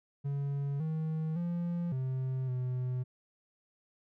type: tone with pitch steps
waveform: triangle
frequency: 140.7 / 158.3 / 172.6 / 130.5 / 126.4 Hz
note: C#3 / D#3 / F3 / C3 / B2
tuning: +26 / +30 / -20 / -4 / +41 cents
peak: -29 dBFS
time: 0.24-3.04 s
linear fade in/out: 20 ms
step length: 560 ms
effects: none